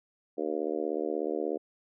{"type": "harmonic tone", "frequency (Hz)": 76.6, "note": "D#2", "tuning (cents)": -27, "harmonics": [3, 4, 5, 6, 7, 8, 9], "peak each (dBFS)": [-43, -35, -34, -34, -37, -43, -42], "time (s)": [0.37, 1.58], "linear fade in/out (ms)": 20, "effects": []}